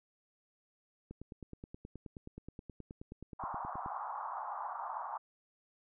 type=click train; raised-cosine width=3 ms; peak=-33 dBFS; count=27; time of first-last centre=1.11-3.861 s; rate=9.45 Hz
type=band-pass noise; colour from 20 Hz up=pink; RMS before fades=-41 dBFS; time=3.39-5.18 s; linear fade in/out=10 ms; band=760 to 1200 Hz; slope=48 dB/octave
effects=none